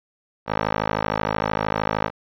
15% pulse tone with band-pass filter, 53.1 Hz, G#1, 39 cents sharp, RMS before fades -24 dBFS, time 0.46-2.11 s, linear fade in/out 50 ms, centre 980 Hz, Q 0.99, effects resampled to 11025 Hz

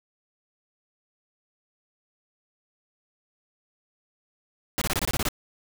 pink noise bursts, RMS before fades -26 dBFS, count 9, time 4.78-5.287 s, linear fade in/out 0 ms, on 35 ms, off 24 ms, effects none

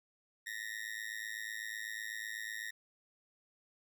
40% pulse tone with amplitude modulation, 1864.7 Hz, A#6, in tune, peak -35 dBFS, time 0.46-2.71 s, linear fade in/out 10 ms, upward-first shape sine, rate 108 Hz, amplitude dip 100%, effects none

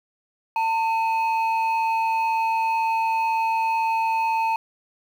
sine tone pair together, 899 / 2535 Hz, A5 / D#7, +37 / +32 cents, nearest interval octave + tritone, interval 1795 cents, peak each -18 / -28 dBFS, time 0.56-4.56 s, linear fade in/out 2 ms, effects tanh soft clip ceiling -17 dBFS + 8-bit

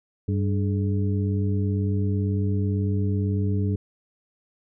harmonic tone with a mistuned harmonic, 98 Hz, G2, in tune, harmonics 1 / 2 / 3 / 4, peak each -22 / -28 / -32 / -34 dBFS, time 0.28-3.76 s, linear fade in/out 5 ms, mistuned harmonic 4, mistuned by +120 cents, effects none

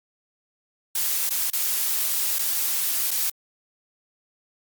blue noise with dropouts, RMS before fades -24 dBFS, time 0.95-3.3 s, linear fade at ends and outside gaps 5 ms, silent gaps 1.294-1.305 / 1.503-1.531 / 2.386-2.391 / 3.109-3.112 s, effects Opus 48 kbps

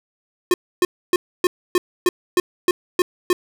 square tone bursts, 359.2 Hz, F4, 49 cents sharp, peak -13 dBFS, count 10, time 0.51-3.33 s, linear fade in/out 2 ms, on 30 ms, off 280 ms, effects none

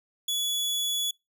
sawtooth tone, 3400 Hz, G#7, 40 cents sharp, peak -23 dBFS, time 0.28-1.11 s, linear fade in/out 5 ms, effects noise-tail reverb RT60 0.2 s tail -25 dB re dry

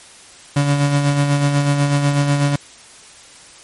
35% pulse tone with tremolo, 143 Hz, D3, 46 cents flat, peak -10 dBFS, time 0.56-2.56 s, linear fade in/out 5 ms, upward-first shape sine, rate 8.1 Hz, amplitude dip 45%, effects white hiss -42 dBFS RMS until 3.63 s + MP3 48 kbps

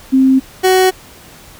sine / 30% pulse tone pair in turn, 264 / 373.4 Hz, C4 / F#4, +16 / +16 cents, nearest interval tritone, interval 600 cents, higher second, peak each -6 / -5 dBFS, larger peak second, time 0.12-0.4 / 0.63-0.91 s, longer neither, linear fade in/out 20 ms, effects pink hiss -39 dBFS RMS until 1.59 s

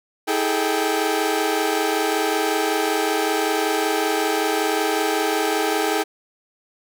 sawtooth tone cluster, 320.7 / 410.4 / 435.7 / 780 Hz, E4 / G#4 / A4 / G5, -48 / -21 / -17 / -9 cents, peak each -21 dBFS, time 0.27-6.04 s, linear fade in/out 20 ms, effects none

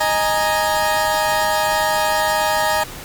30% pulse chord, D# suspended fourth, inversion none, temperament equal, 622.3 / 830.6 / 932.3 Hz, D#5 / G#5 / A#5, 0 / 0 / 0 cents, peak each -18 dBFS, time 0-2.84 s, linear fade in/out 10 ms, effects pink hiss -34 dBFS RMS until 3.04 s

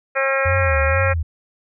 harmonic tone, 270.2 Hz, C#4, 44 cents flat, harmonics 2 / 3 / 4 / 5 / 6 / 7 / 8 / 9, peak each -20 / -31 / -29 / -24 / -25 / -25 / -29 / -26 dBFS, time 0.15-1.14 s, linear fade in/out 20 ms
sine tone with vibrato, 83.1 Hz, E2, 15 cents sharp, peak -18 dBFS, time 0.45-1.23 s, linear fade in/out 10 ms, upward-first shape sine, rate 2.1 Hz, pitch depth 190 cents each way
effects none

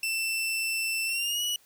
sawtooth tone with pitch glide, 2671 to 2930 Hz, E7 to F#7, +22 to -18 cents, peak -24 dBFS, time 0.03-1.56 s, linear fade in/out 2 ms, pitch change +160 cents, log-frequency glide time 1.06-1.43 s, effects white hiss -61 dBFS RMS until 1.65 s

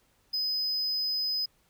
triangle tone, 5030 Hz, D#8, 18 cents sharp, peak -26 dBFS, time 0.33-1.46 s, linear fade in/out 10 ms, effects pink hiss -68 dBFS RMS until 1.69 s

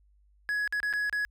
triangle tone with dropouts, 1678 Hz, G#6, 17 cents sharp, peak -25 dBFS, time 0.49-1.25 s, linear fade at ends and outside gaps 0 ms, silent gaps 0.676-0.725 / 0.802-0.83 / 0.928-0.936 / 1.096-1.127 s, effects added 50 Hz sine -60 dBFS peak until 1.3 s

